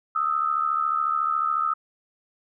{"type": "tone pair together", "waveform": "sine", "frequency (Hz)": [1244.5, 1318.5], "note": ["D#6", "E6"], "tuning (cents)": [0, 0], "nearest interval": "minor second", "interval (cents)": 100, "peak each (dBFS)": [-24, -24], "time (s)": [0.15, 1.74], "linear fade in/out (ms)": 10, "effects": []}